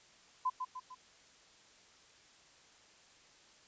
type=tone with echo; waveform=sine; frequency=1015 Hz; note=B5; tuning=47 cents sharp; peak=-29 dBFS; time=0.45-0.5 s; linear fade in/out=10 ms; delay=150 ms; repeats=3; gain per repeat=-6 dB; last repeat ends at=0.95 s; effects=white hiss -62 dBFS RMS until 3.67 s + resampled to 16000 Hz